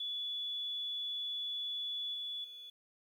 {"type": "tone with level steps", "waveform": "sine", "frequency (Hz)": 3429, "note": "A7", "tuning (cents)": -45, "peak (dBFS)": [-36, -38, -47], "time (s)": [0, 2.7], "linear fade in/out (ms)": 5, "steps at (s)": [2.14, 2.44], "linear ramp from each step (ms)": 5, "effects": ["11-bit"]}